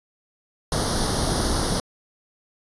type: noise with comb filter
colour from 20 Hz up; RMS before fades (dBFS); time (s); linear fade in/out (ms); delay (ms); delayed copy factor
pink; -23; 0.72-1.8; 2; 0.2; +0.85
effects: resampled to 24000 Hz